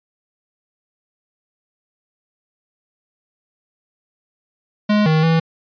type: tone with pitch steps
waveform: square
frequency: 209.5 / 157.3 / 163.2 Hz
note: G#3 / D#3 / E3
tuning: +15 / +19 / -17 cents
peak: -13 dBFS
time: 4.89-5.4 s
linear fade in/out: 10 ms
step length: 170 ms
effects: resampled to 11025 Hz